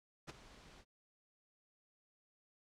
pink noise with ADSR envelope, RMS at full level -45 dBFS, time 0.27-0.85 s, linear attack 25 ms, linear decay 17 ms, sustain -14 dB, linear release 56 ms, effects low-pass 6000 Hz 12 dB/octave

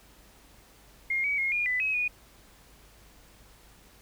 sine tone with pitch steps, 2131 / 2269 / 2150 / 2426 / 1997 / 2553 / 2461 Hz, C7 / C#7 / C7 / D#7 / B6 / D#7 / D#7, +31 / +40 / +47 / -44 / +19 / +44 / -20 cents, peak -25 dBFS, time 1.1-2.08 s, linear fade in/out 5 ms, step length 140 ms, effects added 50 Hz sine -58 dBFS peak until 4.01 s + pink hiss -57 dBFS RMS until 4.01 s

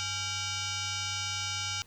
sine tone with frequency modulation, 1381 Hz, F6, 20 cents flat, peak -31 dBFS, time 0-1.82 s, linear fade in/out 0 ms, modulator 739 Hz, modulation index 7, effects pink hiss -59 dBFS RMS until 1.86 s

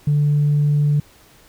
sine tone, 146.83 Hz, D3, in tune, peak -12 dBFS, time 0.07-1 s, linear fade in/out 5 ms, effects tanh soft clip ceiling -10 dBFS + pink hiss -50 dBFS RMS until 1.48 s

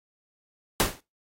pink noise with exponential decay, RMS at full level -18 dBFS, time 0.8-1 s, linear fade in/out 0 ms, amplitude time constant 43 ms, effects noise-tail reverb RT60 0.2 s tail -17 dB re dry + AAC 48 kbps

